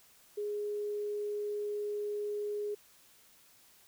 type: tone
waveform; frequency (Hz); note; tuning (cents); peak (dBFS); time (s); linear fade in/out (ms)
sine; 415.3; G#4; 0; -33; 0.37-2.75; 10
effects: white hiss -62 dBFS RMS until 3.87 s